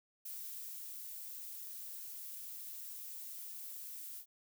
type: noise with ADSR envelope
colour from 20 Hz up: violet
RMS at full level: -45 dBFS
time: 0.25-4.26 s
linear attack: 7 ms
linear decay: 610 ms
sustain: -2 dB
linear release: 80 ms
effects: none